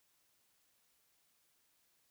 silence, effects white hiss -75 dBFS RMS until 2.1 s

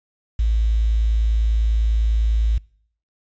sine tone with quantisation, 55 Hz, A1, in tune, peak -15 dBFS, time 0.39-2.58 s, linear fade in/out 5 ms, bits 7, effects noise-tail reverb RT60 0.6 s tail -25 dB re dry + resampled to 16000 Hz

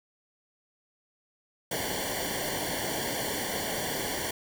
pink noise with comb filter, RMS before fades -32 dBFS, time 1.71-4.31 s, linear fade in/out 5 ms, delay 0.78 ms, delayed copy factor -0.9, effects none

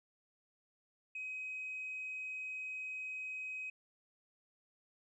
sine tone, 2528 Hz, D#7, 27 cents sharp, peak -39 dBFS, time 1.15-3.7 s, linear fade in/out 5 ms, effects tanh soft clip ceiling -36 dBFS

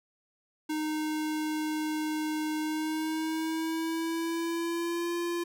square tone with pitch glide, 308.5 to 344.3 Hz, D#4 to F4, -15 to -25 cents, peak -30 dBFS, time 0.69-5.44 s, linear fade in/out 10 ms, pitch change +190 cents, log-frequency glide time 2.6-5.15 s, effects none

